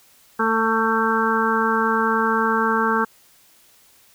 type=harmonic tone; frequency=223.7 Hz; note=A3; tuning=29 cents sharp; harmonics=1 / 2 / 4 / 5 / 6 / 7; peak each=-24 / -24 / -24 / -24 / -24 / -24 dBFS; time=0.39-3.05 s; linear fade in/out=10 ms; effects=white hiss -54 dBFS RMS until 4.14 s